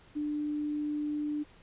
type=tone; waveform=sine; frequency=297.3 Hz; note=D4; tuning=21 cents sharp; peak=-30 dBFS; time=0.15-1.44 s; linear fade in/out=20 ms; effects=pink hiss -58 dBFS RMS until 1.62 s + resampled to 8000 Hz